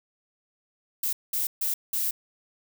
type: noise bursts at uneven times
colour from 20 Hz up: violet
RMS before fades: -27 dBFS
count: 4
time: 1.03-1.13 / 1.33-1.47 / 1.61-1.74 / 1.93-2.11 s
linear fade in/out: 5 ms
effects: none